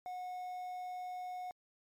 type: tone with quantisation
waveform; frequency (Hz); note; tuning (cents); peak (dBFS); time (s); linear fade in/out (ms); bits
triangle; 729; F#5; -26; -38; 0.06-1.51; 0; 11
effects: MP3 96 kbps